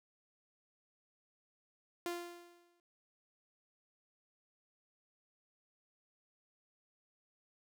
sawtooth tone with exponential decay, 347.3 Hz, F4, 10 cents flat, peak -32 dBFS, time 2.06-2.8 s, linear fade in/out 1 ms, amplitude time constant 160 ms, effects none

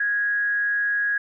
sine tone with frequency modulation, 1657 Hz, G#6, 4 cents flat, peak -20 dBFS, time 0-1.18 s, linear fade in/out 5 ms, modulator 223 Hz, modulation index 0.22, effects none

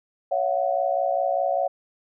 sine tone cluster, 557 / 675 / 740 Hz, C#5 / E5 / F#5, +8 / +41 / 0 cents, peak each -25 dBFS, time 0.31-1.68 s, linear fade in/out 10 ms, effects none

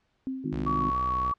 sine tone with exponential decay, 263 Hz, C4, 9 cents sharp, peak -27 dBFS, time 0.27-0.96 s, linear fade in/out 0 ms, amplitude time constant 150 ms
harmonic tone, 51 Hz, G#1, 31 cents flat, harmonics 3 / 4 / 5 / 6 / 7, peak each -34 / -39 / -33 / -37 / -38 dBFS, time 0.44-0.9 s, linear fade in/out 5 ms
sawtooth tone with pitch glide, 65.41 to 63.29 Hz, C2 to B1, 0 to +43 cents, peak -30 dBFS, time 0.52-1.32 s, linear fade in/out 10 ms, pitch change -57 cents, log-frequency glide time 0.65-0.77 s
sine tone with vibrato, 1126 Hz, C#6, 27 cents sharp, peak -25 dBFS, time 0.66-1.34 s, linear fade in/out 10 ms, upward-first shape square, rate 3.4 Hz, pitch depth 13 cents each way
effects pink hiss -72 dBFS RMS until 1.38 s + low-pass 4000 Hz 12 dB/octave

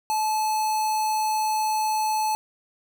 square tone with notch filter, 864 Hz, A5, 32 cents flat, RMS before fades -24 dBFS, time 0.1-2.35 s, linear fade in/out 0 ms, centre 2200 Hz, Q 1.4, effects none

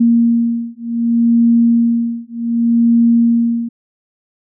sine beating tone pair, 233.1 / 233.76 Hz, A#3 / A#3, 0 / +5 cents, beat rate 0.66 Hz, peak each -13 / -13 dBFS, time 0-3.69 s, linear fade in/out 10 ms, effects none

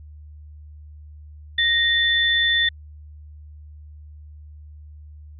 sine tone pair together, 1864.7 / 3520 Hz, A#6 / A7, 0 / 0 cents, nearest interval major seventh, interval 1100 cents, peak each -19 dBFS, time 1.58-2.69 s, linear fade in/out 5 ms, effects added 75 Hz sine -39 dBFS peak until 5.39 s

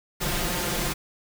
pink noise with comb filter, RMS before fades -27 dBFS, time 0.2-0.94 s, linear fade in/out 20 ms, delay 5.7 ms, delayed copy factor +0.75, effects none

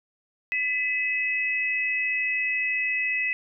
sine tone pair together, 2003 / 2569 Hz, B6 / E7, +24 / -45 cents, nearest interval major third, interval 431 cents, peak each -26 dBFS, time 0.52-3.33 s, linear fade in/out 0 ms, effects none

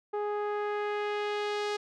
sawtooth tone with low-pass filter sweep, 415.3 Hz, G#4, in tune, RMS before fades -32 dBFS, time 0.13-1.77 s, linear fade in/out 10 ms, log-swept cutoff 950 to 5200 Hz, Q 1.1, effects none

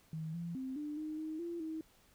sine tone with pitch steps, 158.6 / 170.1 / 261.9 / 297.7 / 308.6 / 313.5 / 341.3 / 317.8 Hz, D#3 / F3 / C4 / D4 / D#4 / D#4 / F4 / D#4, +33 / -45 / +2 / +24 / -14 / +13 / -40 / +37 cents, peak -38 dBFS, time 0.13-1.81 s, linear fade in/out 2 ms, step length 210 ms, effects pink hiss -67 dBFS RMS until 2.14 s

